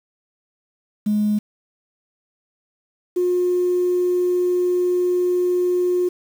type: tone pair in turn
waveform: sine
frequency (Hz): 210 / 358.6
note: G#3 / F4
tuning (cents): +19 / +46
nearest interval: major sixth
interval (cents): 927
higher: second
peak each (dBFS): -15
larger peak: neither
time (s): 1.06-1.39 / 3.16-6.09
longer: second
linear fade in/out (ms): 10
effects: tanh soft clip ceiling -12 dBFS + 7-bit